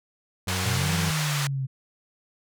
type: tone with vibrato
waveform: 30% pulse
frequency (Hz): 92.4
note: F#2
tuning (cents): -2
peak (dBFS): -25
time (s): 0.47-1.11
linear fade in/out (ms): 5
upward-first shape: sine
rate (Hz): 14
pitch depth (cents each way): 24
type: band-pass noise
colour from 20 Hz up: pink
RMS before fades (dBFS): -30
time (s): 0.48-1.47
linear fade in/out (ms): 2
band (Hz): 1000 to 9200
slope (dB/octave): 12
type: exponential two-way sweep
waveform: sine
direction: up then down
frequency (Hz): 110 to 166.6 to 130.9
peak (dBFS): -25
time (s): 0.64-1.67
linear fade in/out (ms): 20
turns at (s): 0.94
effects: none